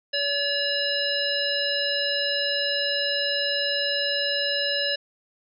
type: harmonic tone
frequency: 570 Hz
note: C#5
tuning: 48 cents sharp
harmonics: 1 / 3 / 5 / 7 / 9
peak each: -29 / -29 / -29 / -29 / -29 dBFS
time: 0.13-4.96 s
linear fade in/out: 10 ms
effects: none